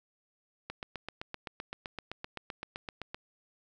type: click train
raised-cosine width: 0.3 ms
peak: -22 dBFS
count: 20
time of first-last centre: 0.7-3.145 s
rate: 7.77 Hz
effects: none